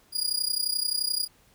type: tone with amplitude modulation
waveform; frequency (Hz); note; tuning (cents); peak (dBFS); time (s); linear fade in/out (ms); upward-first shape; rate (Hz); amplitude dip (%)
sawtooth; 4866; D#8; -39; -19; 0.12-1.28; 50; sine; 31.5; 85
effects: pink hiss -61 dBFS RMS until 1.54 s